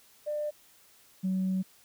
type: tone pair in turn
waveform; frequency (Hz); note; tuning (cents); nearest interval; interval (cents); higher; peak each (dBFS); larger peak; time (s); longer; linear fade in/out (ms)
sine; 597 / 188.04; D5 / F#3; +28 / +28; octave + minor sixth; 2000; first; -29 / -25; second; 0.26-0.51 / 1.23-1.63; second; 20
effects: tanh soft clip ceiling -23 dBFS + white hiss -60 dBFS RMS until 1.84 s